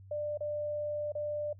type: tone with dropouts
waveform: sine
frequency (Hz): 594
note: D5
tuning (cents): +20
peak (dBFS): -32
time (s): 0.11-1.53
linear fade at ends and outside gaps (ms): 5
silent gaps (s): 0.375-0.406 / 1.121-1.151
effects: noise-tail reverb RT60 0.1 s tail -22 dB re dry + added 96 Hz sine -50 dBFS peak until 1.59 s